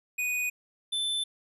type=tone pair in turn; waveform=square; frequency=2480 / 3526 Hz; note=D#7 / A7; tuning=-6 / +3 cents; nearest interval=tritone; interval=609 cents; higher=second; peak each=-28 dBFS; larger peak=neither; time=0.18-0.5 / 0.92-1.24 s; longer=neither; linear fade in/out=10 ms; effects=resampled to 32000 Hz